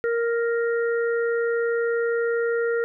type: harmonic tone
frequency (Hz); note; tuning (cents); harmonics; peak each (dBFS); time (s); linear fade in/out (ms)
466.2; A#4; 0; 1 / 3 / 4; -21 / -30 / -34; 0.04-2.84; 0
effects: none